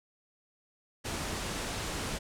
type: low-pass noise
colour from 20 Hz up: pink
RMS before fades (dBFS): -36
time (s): 1.04-2.19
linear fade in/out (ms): 20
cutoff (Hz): 10000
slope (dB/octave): 24
effects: none